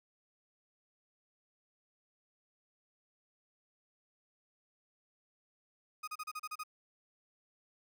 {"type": "tone bursts", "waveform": "35% pulse", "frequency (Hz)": 1244.5, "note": "D#6", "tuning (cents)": 0, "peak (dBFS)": -37, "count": 8, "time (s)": [6.03, 6.636], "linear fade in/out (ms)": 10, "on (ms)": 46, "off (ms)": 34, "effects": []}